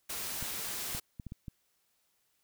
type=noise; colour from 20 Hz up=white; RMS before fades=-38 dBFS; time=0.09-1 s; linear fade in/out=10 ms
type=clicks; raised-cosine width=5 ms; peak=-29 dBFS; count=6; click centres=0.426 / 0.949 / 1.198 / 1.267 / 1.321 / 1.482 s
effects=white hiss -75 dBFS RMS until 2.43 s